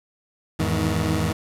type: tone cluster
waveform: 20% pulse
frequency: 83.1 / 104.4 / 158.4 Hz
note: E2 / G#2 / D#3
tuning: +15 / +10 / +31 cents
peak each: -20 dBFS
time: 0.59-1.33 s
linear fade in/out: 10 ms
effects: resampled to 32000 Hz + 7-bit